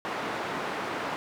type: band-pass noise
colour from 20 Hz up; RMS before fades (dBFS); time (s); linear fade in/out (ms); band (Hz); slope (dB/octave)
white; -33; 0.05-1.16; 0; 180 to 1400; 12
effects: none